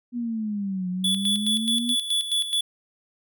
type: exponential two-way sweep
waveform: sine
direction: down then up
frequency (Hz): 245.5 to 180 to 245.5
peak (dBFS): -25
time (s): 0.12-1.96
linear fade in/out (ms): 50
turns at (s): 0.89
type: tone with tremolo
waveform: square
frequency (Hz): 3436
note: A7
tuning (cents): -42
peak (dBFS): -21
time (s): 1.04-2.61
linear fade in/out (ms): 5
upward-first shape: square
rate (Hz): 4.7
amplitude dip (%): 65
effects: none